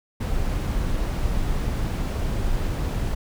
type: noise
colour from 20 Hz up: brown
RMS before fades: -24 dBFS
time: 0.2-3.15 s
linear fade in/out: 10 ms
effects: none